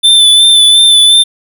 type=tone with vibrato; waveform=square; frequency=3526 Hz; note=A7; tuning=3 cents sharp; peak=-3 dBFS; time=0.03-1.24 s; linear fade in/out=20 ms; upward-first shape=sine; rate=2.8 Hz; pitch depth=27 cents each way; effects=none